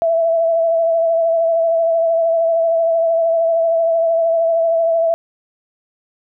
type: tone with vibrato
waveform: sine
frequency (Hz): 662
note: E5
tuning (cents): +7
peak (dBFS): -12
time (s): 0.02-5.14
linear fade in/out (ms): 0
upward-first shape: triangle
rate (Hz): 13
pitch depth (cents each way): 33
effects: none